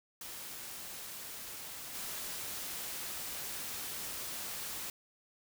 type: noise with level steps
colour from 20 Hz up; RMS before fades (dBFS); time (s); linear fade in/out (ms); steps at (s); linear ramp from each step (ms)
white; -45 / -41; 0.21-4.9; 2; 1.94; 10
effects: none